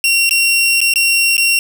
sawtooth tone with dropouts, 2743 Hz, F7, 32 cents flat, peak -7 dBFS, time 0.04-1.59 s, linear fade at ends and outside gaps 1 ms, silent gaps 0.293-0.309 / 0.805-0.814 / 0.938-0.958 / 1.368-1.379 s, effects none

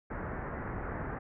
pink low-pass noise, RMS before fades -38 dBFS, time 0.1-1.19 s, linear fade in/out 10 ms, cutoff 1900 Hz, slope 48 dB/octave, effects none

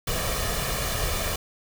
pink noise with comb filter, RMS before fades -27 dBFS, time 0.07-1.36 s, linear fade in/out 5 ms, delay 1.7 ms, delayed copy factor +0.6, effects none

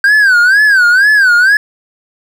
triangle tone with vibrato, 1563 Hz, G6, 6 cents flat, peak -3 dBFS, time 0.04-1.57 s, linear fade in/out 2 ms, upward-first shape sine, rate 2.1 Hz, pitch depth 170 cents each way, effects 7-bit

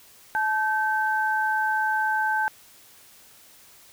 sine tone pair together, 865.9 / 1550 Hz, A5 / G6, -28 / -20 cents, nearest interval minor seventh, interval 1008 cents, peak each -24 dBFS, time 0.35-2.48 s, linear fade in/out 0 ms, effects white hiss -52 dBFS RMS until 3.92 s

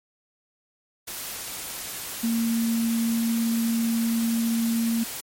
sine tone in noise, 229.5 Hz, A#3, 27 cents flat, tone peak -21 dBFS, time 2.23-5.04 s, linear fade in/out 10 ms, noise white, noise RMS -34 dBFS, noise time 1.07-5.21 s, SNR +10 dB, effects MP3 64 kbps

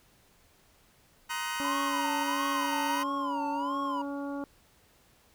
25% pulse chord, C half-diminished seventh, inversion third, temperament just, 941.9 / 1046.5 / 1255.8 / 1507 Hz, Bb5 / C6 / Eb6 / Gb6, +18 / 0 / +16 / +31 cents, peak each -32 / -37 / -35 / -34 dBFS, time 1.29-3.04 s, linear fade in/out 20 ms
harmonic tone, 281.9 Hz, C#4, 29 cents sharp, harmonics 1 / 2 / 3 / 4 / 5, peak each -34 / -40 / -44 / -46 / -48 dBFS, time 1.6-4.44 s, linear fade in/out 0 ms
triangle tone with vibrato, 987.8 Hz, B5, in tune, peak -29 dBFS, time 1.64-4.02 s, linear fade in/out 5 ms, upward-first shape sine, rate 1.5 Hz, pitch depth 180 cents each way
effects pink hiss -63 dBFS RMS until 5.34 s

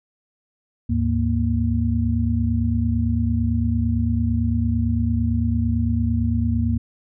sine tone cluster, 76 / 104.9 / 233.8 Hz, D#2 / G#2 / A#3, -40 / +18 / +5 cents, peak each -22 dBFS, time 0.89-6.78 s, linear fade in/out 10 ms, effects none

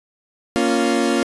30% pulse chord, Bb minor, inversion none, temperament equal, 233.1 / 277.2 / 349.2 Hz, Bb3 / Db4 / F4, 0 / 0 / 0 cents, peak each -18 dBFS, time 0.56-1.23 s, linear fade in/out 0 ms, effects resampled to 24000 Hz

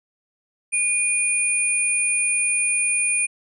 sine tone pair together, 2448 / 9242 Hz, D#7 / D9, -29 / -29 cents, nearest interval octave + major seventh, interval 2300 cents, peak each -21 dBFS, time 0.72-3.27 s, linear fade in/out 20 ms, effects none

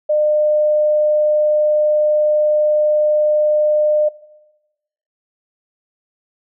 sine tone, 604 Hz, D5, 48 cents sharp, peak -12 dBFS, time 0.09-4.09 s, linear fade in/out 10 ms, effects noise-tail reverb RT60 1.0 s tail -18 dB re dry

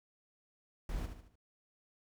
brown noise with echo, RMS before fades -38 dBFS, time 0.89-1.06 s, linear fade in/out 2 ms, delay 74 ms, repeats 4, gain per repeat -7 dB, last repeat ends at 1.356 s, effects none

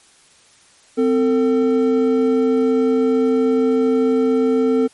triangle tone pair together, 258.5 / 450 Hz, C4 / A4, -21 / +39 cents, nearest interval minor seventh, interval 960 cents, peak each -14 dBFS, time 0.97-4.88 s, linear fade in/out 20 ms, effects white hiss -51 dBFS RMS until 4.93 s + MP3 48 kbps

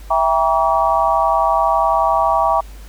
sine chord, E diminished seventh, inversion none, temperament just, 659.3 / 791.1 / 949.3 / 1139.2 Hz, E5 / G5 / Bb5 / Db6, 0 / +16 / +31 / +47 cents, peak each -18 dBFS, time 0.1-2.61 s, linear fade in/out 10 ms, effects added 50 Hz sine -33 dBFS peak until 2.88 s + pink hiss -45 dBFS RMS until 2.88 s

